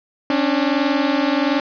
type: tone pair together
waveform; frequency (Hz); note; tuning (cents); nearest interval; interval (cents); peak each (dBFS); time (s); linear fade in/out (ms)
sawtooth; 272.4 / 293.7; C#4 / D4; -30 / 0; minor second; 130; -15; 0.3-1.6; 2
effects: resampled to 11025 Hz + 7-bit